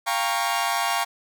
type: chord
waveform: sawtooth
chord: G half-diminished seventh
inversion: third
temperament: equal with one note detuned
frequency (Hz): 698.5 / 798.2 / 932.3 / 1108.7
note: F5 / G5 / Bb5 / Db6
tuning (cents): 0 / +31 / 0 / 0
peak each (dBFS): -24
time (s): 0.06-1.05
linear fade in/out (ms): 20
effects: none